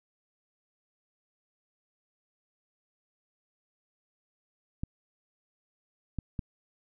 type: clicks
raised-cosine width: 5 ms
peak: -20 dBFS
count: 3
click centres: 4.835 / 6.187 / 6.392 s
effects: none